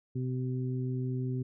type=harmonic tone; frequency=127.7 Hz; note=C3; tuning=42 cents flat; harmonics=1 / 2 / 3; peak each=-31 / -37 / -41 dBFS; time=0.15-1.43 s; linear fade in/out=10 ms; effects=none